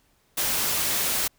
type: noise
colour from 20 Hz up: white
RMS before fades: -25 dBFS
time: 0.37-1.28 s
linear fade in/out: 10 ms
effects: pink hiss -65 dBFS RMS until 1.38 s